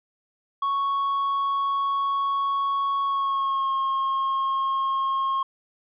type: tone with pitch glide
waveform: triangle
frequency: 1108.7 to 1077.8 Hz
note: C#6 to C#6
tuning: 0 to -49 cents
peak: -20 dBFS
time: 0.62-5.43 s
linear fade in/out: 5 ms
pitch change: -49 cents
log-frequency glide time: 3.04-3.73 s
effects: resampled to 8000 Hz